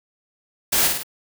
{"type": "noise with echo", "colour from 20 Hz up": "white", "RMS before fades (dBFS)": -19, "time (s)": [0.72, 0.88], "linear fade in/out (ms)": 10, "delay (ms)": 51, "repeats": 3, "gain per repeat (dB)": -4, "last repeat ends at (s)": 1.033, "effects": []}